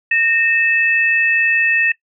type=tone pair together; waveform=sine; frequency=1841 / 2616 Hz; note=A#6 / E7; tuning=-22 / -14 cents; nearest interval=tritone; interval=608 cents; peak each=-15 dBFS; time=0.11-1.92 s; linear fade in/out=5 ms; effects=noise-tail reverb RT60 0.1 s tail -18 dB re dry